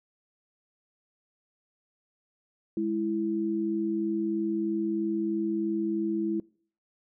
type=tone pair together; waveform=sine; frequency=207.7 / 330.8 Hz; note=G#3 / E4; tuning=0 / +6 cents; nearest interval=minor sixth; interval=806 cents; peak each=-31 / -27 dBFS; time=2.77-6.4 s; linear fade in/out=2 ms; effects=noise-tail reverb RT60 0.5 s tail -24 dB re dry